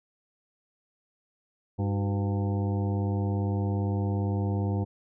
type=harmonic tone with a mistuned harmonic; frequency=100 Hz; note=G2; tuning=35 cents sharp; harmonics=1 / 2 / 3 / 4 / 5 / 7 / 8 / 9; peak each=-26 / -32 / -36 / -38 / -40 / -43 / -44 / -45 dBFS; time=1.78-4.85 s; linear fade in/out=20 ms; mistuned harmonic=4; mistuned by=-100 cents; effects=none